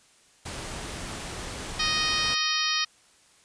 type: noise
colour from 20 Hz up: pink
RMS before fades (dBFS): -36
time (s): 0.45-2.35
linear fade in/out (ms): 10
type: harmonic tone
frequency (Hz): 622.3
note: D#5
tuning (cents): 0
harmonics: 2 / 3 / 4 / 5 / 6 / 7 / 8 / 9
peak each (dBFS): -32 / -32 / -32 / -32 / -32 / -32 / -32 / -32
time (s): 1.79-2.85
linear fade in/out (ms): 10
effects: white hiss -59 dBFS RMS until 3.44 s + resampled to 22050 Hz